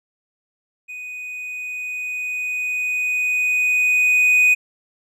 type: tone with level ramp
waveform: triangle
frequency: 2489 Hz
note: D#7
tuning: in tune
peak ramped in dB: -29 to -9 dBFS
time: 0.88-4.55 s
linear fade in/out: 20 ms
effects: none